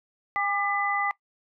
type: tone cluster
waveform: sine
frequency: 810 / 1196 / 2000 Hz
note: G#5 / D6 / B6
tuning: -43 / +31 / +21 cents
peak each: -28 dBFS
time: 0.36-1.11 s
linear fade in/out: 0 ms
effects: noise-tail reverb RT60 0.1 s tail -20 dB re dry